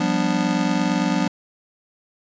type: chord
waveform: square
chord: G dominant seventh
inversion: third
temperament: just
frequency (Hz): 176.4 / 196 / 245 / 294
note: F3 / G3 / B3 / D4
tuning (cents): +18 / 0 / -14 / +2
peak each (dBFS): -25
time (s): 0-1.28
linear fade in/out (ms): 5
effects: resampled to 16000 Hz